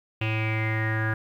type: tone with low-pass filter sweep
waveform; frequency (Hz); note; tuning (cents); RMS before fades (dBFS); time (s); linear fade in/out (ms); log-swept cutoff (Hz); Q
square; 109.9; A2; -2; -26; 0.21-1.14; 5; 2700 to 1600; 9.7
effects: 10-bit